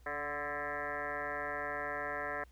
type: tone with frequency modulation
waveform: sine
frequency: 1174.7 Hz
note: D6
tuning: in tune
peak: -35 dBFS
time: 0.06-2.44 s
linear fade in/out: 5 ms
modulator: 148 Hz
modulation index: 5.1
effects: added 60 Hz sine -56 dBFS peak until 2.51 s + pink hiss -69 dBFS RMS until 2.51 s